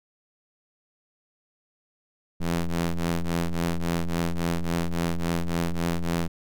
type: ring-modulated tone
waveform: sawtooth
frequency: 84.5 Hz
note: E2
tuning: 43 cents sharp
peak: -17 dBFS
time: 2.4-6.28 s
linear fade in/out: 10 ms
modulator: 86.3 Hz
effects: none